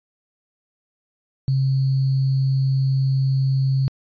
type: tone with sample-and-hold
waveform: sine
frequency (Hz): 134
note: C3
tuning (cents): +42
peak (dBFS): -16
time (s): 1.48-3.88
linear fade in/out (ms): 0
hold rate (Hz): 4410
effects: resampled to 11025 Hz